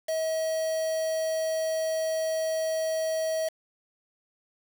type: tone with quantisation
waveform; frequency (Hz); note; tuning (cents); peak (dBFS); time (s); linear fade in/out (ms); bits
triangle; 640; D#5; +49; -24; 0.08-3.49; 10; 6
effects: none